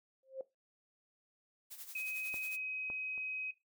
sine tone with exponential growth, 530 Hz, C5, 22 cents sharp, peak -35 dBFS, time 0.23-0.41 s, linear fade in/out 2 ms, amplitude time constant 39 ms
blue noise with tremolo, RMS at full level -47 dBFS, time 1.7-2.57 s, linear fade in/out 20 ms, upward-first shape sine, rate 11 Hz, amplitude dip 65%
sine tone, 2530 Hz, D#7, 28 cents sharp, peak -36 dBFS, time 1.95-3.51 s, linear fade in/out 5 ms
clicks, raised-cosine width 1 ms, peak -35 / -35 / -44 dBFS, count 3, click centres 2.342 / 2.901 / 3.178 s
effects noise-tail reverb RT60 0.2 s tail -17 dB re dry

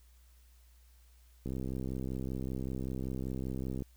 click train, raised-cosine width 3 ms, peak -25 dBFS, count 155, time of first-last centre 1.46-3.822 s, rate 65.2 Hz, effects added 60 Hz sine -58 dBFS peak until 3.96 s + white hiss -69 dBFS RMS until 3.96 s

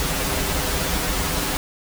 pink noise with comb filter, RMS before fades -23 dBFS, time 0-1.57 s, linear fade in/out 0 ms, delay 8.8 ms, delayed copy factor -0.85, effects none

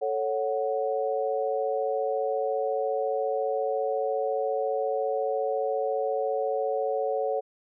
sine chord, F# minor, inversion first, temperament equal, 440 / 554.4 / 740 Hz, A4 / C#5 / F#5, 0 / 0 / 0 cents, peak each -29 / -28 / -31 dBFS, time 0.01-7.41 s, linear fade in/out 20 ms, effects none

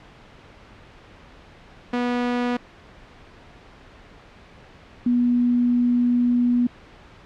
sawtooth / sine tone pair in turn, 244.1 / 243.2 Hz, B3 / B3, -20 / -26 cents, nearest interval unison, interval 6 cents, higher first, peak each -17 / -16 dBFS, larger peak second, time 1.93-2.57 / 5.06-6.67 s, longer second, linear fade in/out 5 ms, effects pink hiss -47 dBFS RMS until 7.25 s + low-pass 3000 Hz 12 dB/octave

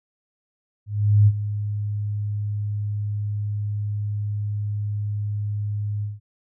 sine tone with ADSR envelope, 103.83 Hz, G#2, in tune, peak -10 dBFS, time 0.86-6.2 s, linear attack 410 ms, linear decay 49 ms, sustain -13 dB, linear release 170 ms, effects none

